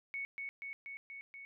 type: tone with echo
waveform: sine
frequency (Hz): 2218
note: C#7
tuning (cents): 0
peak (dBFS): -37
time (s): 0.14-0.25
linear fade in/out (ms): 0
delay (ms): 240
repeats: 5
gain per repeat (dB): -2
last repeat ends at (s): 1.45
effects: none